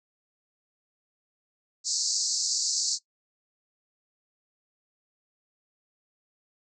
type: band-pass noise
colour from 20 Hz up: pink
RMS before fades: -28 dBFS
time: 1.84-2.99 s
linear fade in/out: 50 ms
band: 4300 to 7700 Hz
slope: 96 dB/octave
effects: noise-tail reverb RT60 0.1 s tail -19 dB re dry